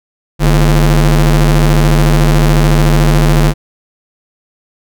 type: ring-modulated tone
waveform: 45% pulse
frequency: 94.8 Hz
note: F#2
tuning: 43 cents sharp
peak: -3 dBFS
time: 0.39-3.54 s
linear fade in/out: 50 ms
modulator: 54.3 Hz
effects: none